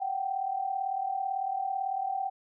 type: tone pair together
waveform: sine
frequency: 740 / 778 Hz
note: F#5 / G5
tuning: 0 / -13 cents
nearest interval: minor second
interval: 87 cents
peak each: -34 / -30 dBFS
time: 0-2.3 s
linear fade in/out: 20 ms
effects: none